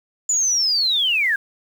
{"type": "linear sweep", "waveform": "sine", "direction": "down", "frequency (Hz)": [7060, 1566], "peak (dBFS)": -16, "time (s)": [0.29, 1.36], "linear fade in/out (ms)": 5, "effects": ["7-bit"]}